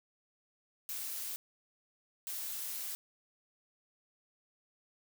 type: noise bursts at uneven times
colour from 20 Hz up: blue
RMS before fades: -40 dBFS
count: 2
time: 0.89-1.36 / 2.27-2.95 s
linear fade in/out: 0 ms
effects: none